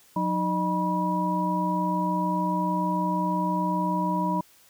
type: tone cluster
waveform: sine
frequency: 181 / 307.6 / 610 / 971 Hz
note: F#3 / D#4 / D#5 / B5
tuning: -38 / -20 / -34 / -30 cents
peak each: -27 / -31 / -34 / -26 dBFS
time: 0.16-4.41 s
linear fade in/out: 5 ms
effects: white hiss -57 dBFS RMS until 4.69 s